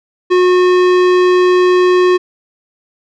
sine tone with tanh clipping, 362.9 Hz, F#4, 34 cents flat, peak -9 dBFS, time 0.3-2.18 s, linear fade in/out 20 ms, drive 18 dB, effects none

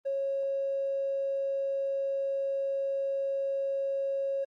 triangle tone, 548 Hz, C#5, 20 cents flat, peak -24 dBFS, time 0.05-4.45 s, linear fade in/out 20 ms, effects tanh soft clip ceiling -26 dBFS + Opus 24 kbps

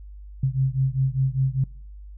sine beating tone pair, 130.81 / 135.81 Hz, C3 / C#3, 0 / -35 cents, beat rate 5 Hz, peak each -22 / -23 dBFS, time 0.43-1.64 s, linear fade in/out 5 ms, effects noise-tail reverb RT60 0.6 s tail -26 dB re dry + added 50 Hz sine -38 dBFS peak until 2.17 s

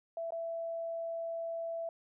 sine tone with dropouts, 665 Hz, E5, 15 cents sharp, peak -35 dBFS, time 0.17-1.89 s, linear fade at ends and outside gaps 2 ms, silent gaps 0.306-0.321 s, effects none

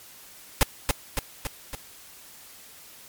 pink noise with echo, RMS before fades -17 dBFS, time 0.61-0.63 s, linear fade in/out 0 ms, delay 280 ms, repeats 4, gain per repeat -4 dB, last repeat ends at 1.75 s, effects white hiss -48 dBFS RMS until 3.08 s + MP3 96 kbps

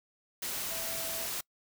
sine tone in noise, 659.3 Hz, E5, in tune, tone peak -43 dBFS, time 0.71-1.26 s, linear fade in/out 5 ms, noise white, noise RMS -36 dBFS, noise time 0.42-1.41 s, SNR -10 dB, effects noise-tail reverb RT60 0.1 s tail -25 dB re dry

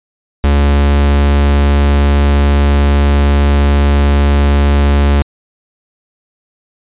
45% pulse tone, 71.2 Hz, C#2, 47 cents sharp, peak -7 dBFS, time 0.44-5.22 s, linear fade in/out 0 ms, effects resampled to 8000 Hz

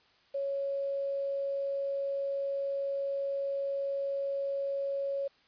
sine tone with quantisation, 554.4 Hz, C#5, in tune, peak -30 dBFS, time 0.34-5.28 s, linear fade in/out 10 ms, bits 9, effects white hiss -65 dBFS RMS until 5.47 s + resampled to 11025 Hz

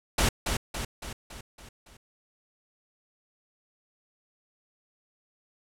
pink noise with echo, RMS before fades -23 dBFS, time 0.18-0.29 s, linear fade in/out 5 ms, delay 280 ms, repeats 6, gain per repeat -5 dB, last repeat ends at 1.97 s, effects low-pass 11000 Hz 12 dB/octave

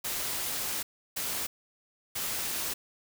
white noise bursts at uneven times, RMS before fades -33 dBFS, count 3, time 0.04-0.83 / 1.16-1.47 / 2.15-2.74 s, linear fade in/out 10 ms, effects none

